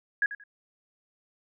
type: tone with echo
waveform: sine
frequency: 1661.2 Hz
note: G#6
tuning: in tune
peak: -21 dBFS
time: 0.22-0.26 s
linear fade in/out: 2 ms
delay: 89 ms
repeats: 2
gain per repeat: -13 dB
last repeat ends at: 0.438 s
effects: none